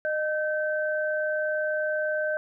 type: tone pair together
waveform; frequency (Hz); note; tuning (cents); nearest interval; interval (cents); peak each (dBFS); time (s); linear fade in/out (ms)
sine; 613 / 1544.7; D#5 / G6; -26 / -26; octave + major third; 1600; -26 / -29; 0.05-2.37; 0
effects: none